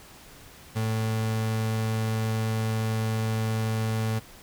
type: tone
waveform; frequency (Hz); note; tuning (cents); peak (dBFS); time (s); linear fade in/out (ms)
35% pulse; 110.7; A2; +11; -23; 0.75-4.2; 20
effects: pink hiss -49 dBFS RMS until 4.42 s